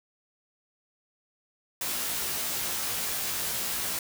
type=noise with comb filter; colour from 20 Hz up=white; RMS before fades=-31 dBFS; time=1.81-3.99 s; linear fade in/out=2 ms; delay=17 ms; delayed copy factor=+1; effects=none